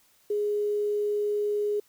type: tone with quantisation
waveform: sine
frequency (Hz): 415.3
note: G#4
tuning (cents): 0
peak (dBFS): -24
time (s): 0.3-1.8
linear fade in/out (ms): 5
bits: 9
effects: white hiss -63 dBFS RMS until 1.88 s